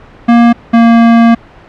square tone pair in turn, 235.4 / 231.5 Hz, A#3 / A#3, +17 / -12 cents, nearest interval unison, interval 29 cents, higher first, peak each -3 dBFS, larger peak neither, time 0.28-0.53 / 0.73-1.35 s, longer second, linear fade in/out 10 ms, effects pink hiss -36 dBFS RMS until 1.68 s + low-pass 2000 Hz 12 dB/octave

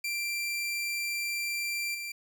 sawtooth tone with level steps, 2359 Hz, D7, 7 cents sharp, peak -27 / -32 dBFS, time 0.04-2.12 s, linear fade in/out 5 ms, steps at 1.94 s, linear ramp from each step 10 ms, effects none

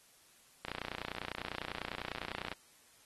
click train, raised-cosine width 0.3 ms, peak -22 dBFS, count 57, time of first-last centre 0.65-2.517 s, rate 30 Hz, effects white hiss -64 dBFS RMS until 3.05 s + AAC 32 kbps

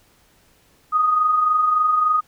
sine tone pair together, 1221 / 1244.5 Hz, D#6 / D#6, -33 / 0 cents, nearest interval unison, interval 33 cents, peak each -26 / -15 dBFS, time 0.92-2.21 s, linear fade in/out 20 ms, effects pink hiss -57 dBFS RMS until 2.27 s

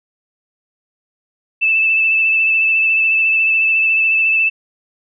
sine tone with vibrato, 2637 Hz, E7, in tune, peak -11 dBFS, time 1.61-4.5 s, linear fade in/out 20 ms, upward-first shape sine, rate 14 Hz, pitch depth 19 cents each way, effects none

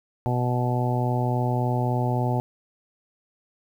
harmonic tone, 123.47 Hz, B2, in tune, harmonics 1 / 2 / 3 / 4 / 5 / 6 / 7, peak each -23 / -30 / -32 / -35 / -33 / -32 / -31 dBFS, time 0.26-2.4 s, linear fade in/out 0 ms, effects 9-bit

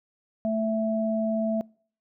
sine tone pair together, 220.9 / 660 Hz, A3 / E5, +7 / +2 cents, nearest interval octave + perfect fifth, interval 1895 cents, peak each -26 dBFS, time 0.45-1.61 s, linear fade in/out 0 ms, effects noise-tail reverb RT60 0.5 s tail -26 dB re dry

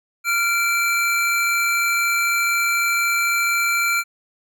square tone pair together, 1387 / 2333 Hz, F6 / D7, -12 / -12 cents, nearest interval major sixth, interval 900 cents, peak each -22 / -20 dBFS, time 0.24-4.04 s, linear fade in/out 50 ms, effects none

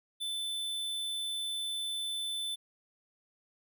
square tone, 3520 Hz, A7, in tune, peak -34 dBFS, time 0.2-2.56 s, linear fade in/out 20 ms, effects none

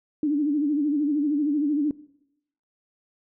sine tone with vibrato, 293.7 Hz, D4, in tune, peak -20 dBFS, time 0.23-1.91 s, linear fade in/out 2 ms, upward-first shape sine, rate 13 Hz, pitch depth 87 cents each way, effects noise-tail reverb RT60 0.8 s tail -20 dB re dry

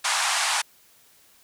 pink band-pass noise, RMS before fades -24 dBFS, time 0.04-0.62 s, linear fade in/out 10 ms, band 750 to 10000 Hz, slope 48 dB/octave, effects white hiss -57 dBFS RMS until 1.43 s

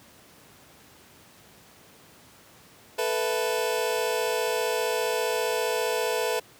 sawtooth chord, A suspended second, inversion none, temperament just, 440 / 495 / 660 Hz, A4 / B4 / E5, 0 / +4 / +2 cents, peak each -24 / -24 / -27 dBFS, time 2.98-6.4 s, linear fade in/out 10 ms, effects pink hiss -53 dBFS RMS until 6.59 s + high-pass 100 Hz 12 dB/octave

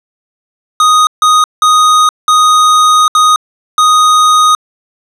square tone bursts at uneven times, 1244.5 Hz, D#6, in tune, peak -5 dBFS, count 6, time 0.8-1.07 / 1.22-1.44 / 1.62-2.09 / 2.28-3.08 / 3.15-3.36 / 3.78-4.55 s, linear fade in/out 2 ms, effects low-pass 9000 Hz 12 dB/octave

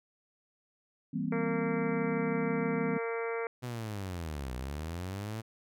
sine chord, C dominant seventh, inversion first, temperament just, 163.52 / 196.22 / 235.5 / 261.6 Hz, E3 / G3 / Bb3 / C4, -14 / +2 / +18 / 0 cents, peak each -36 dBFS, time 1.13-2.98 s, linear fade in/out 10 ms
harmonic tone, 230 Hz, A#3, 23 cents flat, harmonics 2 / 3 / 4 / 5 / 6 / 7 / 8 / 9 / 10, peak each -33 / -44 / -44 / -45 / -43 / -48 / -49 / -44 / -46 dBFS, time 1.32-3.47 s, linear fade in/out 2 ms
sawtooth linear two-way sweep, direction down then up, 126.5 to 60.7 to 114 Hz, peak -32 dBFS, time 3.62-5.42 s, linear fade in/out 20 ms, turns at 4.54 s
effects none

